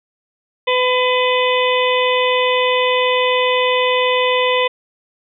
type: harmonic tone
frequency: 503 Hz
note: B4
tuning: 32 cents sharp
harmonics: 1 / 2 / 4 / 5 / 6 / 7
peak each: -16 / -19 / -22 / -23 / -24 / -24 dBFS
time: 0.67-4.68 s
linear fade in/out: 10 ms
effects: none